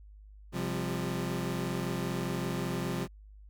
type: chord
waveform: 25% pulse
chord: C suspended fourth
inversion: none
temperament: equal with one note detuned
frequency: 130.81 / 174.61 / 199.77 Hz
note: C3 / F3 / G3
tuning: 0 / 0 / +33 cents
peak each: -32 / -31 / -34 dBFS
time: 0.52-3.08 s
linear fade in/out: 50 ms
effects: added 51 Hz sine -49 dBFS peak until 3.49 s